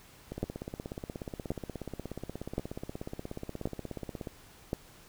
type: two click trains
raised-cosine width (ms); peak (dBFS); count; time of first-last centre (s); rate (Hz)
2; -24 / -17; 67 / 5; 0.32-4.272 / 0.43-4.731; 16.7 / 0.93
effects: pink hiss -56 dBFS RMS until 5.08 s